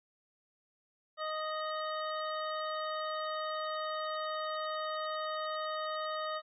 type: harmonic tone with a mistuned harmonic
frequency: 622.3 Hz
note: D#5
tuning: in tune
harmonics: 1 / 2 / 3 / 5 / 6 / 7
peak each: -38 / -37 / -45 / -50 / -48 / -51 dBFS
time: 1.17-6.42 s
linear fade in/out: 50 ms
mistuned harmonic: 5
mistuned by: -52 cents
effects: none